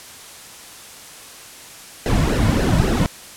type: noise with flanger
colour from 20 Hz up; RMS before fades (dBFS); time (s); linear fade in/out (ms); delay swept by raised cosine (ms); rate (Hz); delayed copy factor
brown; -17; 2.06-3.06; 0; 0.85 to 2.55; 3.6; -0.75
effects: white hiss -39 dBFS RMS until 3.36 s + low-pass 11000 Hz 12 dB/octave